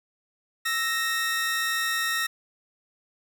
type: tone pair together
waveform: sawtooth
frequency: 1318.5 / 1861.4 Hz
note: E6 / A#6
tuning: 0 / -3 cents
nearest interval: tritone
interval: 597 cents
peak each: -27 / -22 dBFS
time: 0.65-2.27 s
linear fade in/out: 10 ms
effects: none